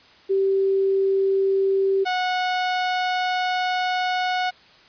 sine / sawtooth tone pair in turn, 388.4 / 732.8 Hz, G4 / F#5, -16 / -17 cents, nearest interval major seventh, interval 1099 cents, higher second, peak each -17 dBFS, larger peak neither, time 0.29-2.05 / 2.05-4.51 s, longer second, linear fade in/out 20 ms, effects white hiss -51 dBFS RMS until 4.88 s + resampled to 11025 Hz

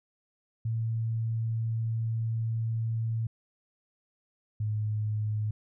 sine tone pair in turn, 113.2 / 106.85 Hz, A2 / G#2, +50 / +50 cents, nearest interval minor second, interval 100 cents, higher first, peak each -27 / -27 dBFS, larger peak neither, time 0.65-3.27 / 4.6-5.51 s, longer first, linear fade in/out 5 ms, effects none

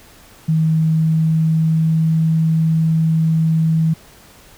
sine tone with pitch glide, 159.3 to 160.87 Hz, D#3 to E3, +41 to -42 cents, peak -12 dBFS, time 0.48-3.94 s, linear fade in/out 10 ms, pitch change +17 cents, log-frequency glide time 0.85-2.27 s, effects pink hiss -45 dBFS RMS until 4.57 s

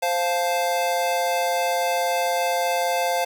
square chord, F major, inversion second, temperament equal with one note detuned, 523.3 / 698.5 / 873.4 Hz, C5 / F5 / A5, 0 / 0 / -13 cents, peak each -26 / -24 / -28 dBFS, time 0.02-3.25 s, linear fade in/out 10 ms, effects none

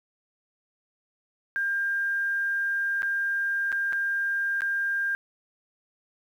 sine tone with dropouts, 1600 Hz, G6, 35 cents sharp, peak -24 dBFS, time 1.56-5.15 s, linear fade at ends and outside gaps 0 ms, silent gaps 3.021-3.03 / 3.719-3.726 / 3.925-3.931 / 4.607-4.619 s, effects 9-bit

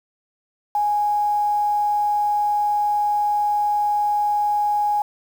sine tone with quantisation, 830.6 Hz, G#5, in tune, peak -17 dBFS, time 0.75-5.02 s, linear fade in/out 2 ms, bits 7, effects none

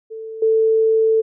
sine tone with level steps, 443.6 Hz, A4, 14 cents sharp, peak -28 / -12 dBFS, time 0.1-1.22 s, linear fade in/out 20 ms, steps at 0.42 s, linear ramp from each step 5 ms, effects none

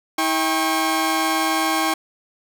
sawtooth tone cluster, 321.4 / 794 / 1091 Hz, E4 / G5 / C#6, -44 / +22 / -28 cents, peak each -19 dBFS, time 0.18-1.94 s, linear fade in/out 5 ms, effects none

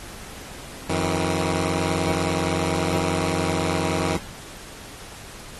10% pulse tone pair together, 89.8 / 160 Hz, F2 / D#3, +49 / +49 cents, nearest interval minor seventh, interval 1000 cents, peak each -16 dBFS, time 0.89-4.17 s, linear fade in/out 5 ms, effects pink hiss -40 dBFS RMS until 5.59 s + AAC 32 kbps

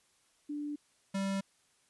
sine / square tone pair in turn, 293.7 / 195.15 Hz, D4 / G3, 0 / -8 cents, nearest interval perfect fifth, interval 708 cents, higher first, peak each -35 / -32 dBFS, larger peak second, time 0.49-0.76 / 1.14-1.41 s, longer neither, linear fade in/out 10 ms, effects white hiss -70 dBFS RMS until 1.89 s + resampled to 24000 Hz

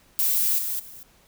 violet noise with level steps, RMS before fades -22 / -28 / -43 dBFS, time 0.19-1.03 s, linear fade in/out 0 ms, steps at 0.58 / 0.79 s, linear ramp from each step 10 ms, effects pink hiss -58 dBFS RMS until 1.27 s

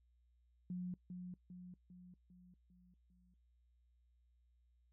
sine tone with echo, 180 Hz, F#3, 47 cents flat, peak -40 dBFS, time 0.7-0.94 s, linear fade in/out 2 ms, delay 400 ms, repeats 6, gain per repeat -5 dB, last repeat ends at 3.34 s, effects noise-tail reverb RT60 0.1 s tail -22 dB re dry + added 60 Hz sine -70 dBFS peak until 4.92 s

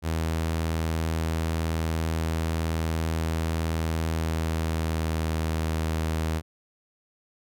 sawtooth tone with pitch glide, 81 to 79.79 Hz, E2 to D#2, -30 to +44 cents, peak -21 dBFS, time 0.02-6.42 s, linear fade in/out 50 ms, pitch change -26 cents, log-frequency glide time 4.1-5.33 s, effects none

